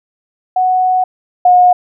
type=tone pair in turn; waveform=sine; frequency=740 / 721.8 Hz; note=F#5 / F#5; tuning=0 / -43 cents; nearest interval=unison; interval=43 cents; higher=first; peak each=-9 / -4 dBFS; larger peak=second; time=0.56-1.04 / 1.45-1.73 s; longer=first; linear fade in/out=5 ms; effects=none